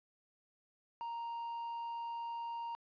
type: tone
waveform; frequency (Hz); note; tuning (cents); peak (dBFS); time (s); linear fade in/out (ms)
triangle; 932.3; A#5; 0; -37; 1.01-2.75; 0
effects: resampled to 11025 Hz + 12-bit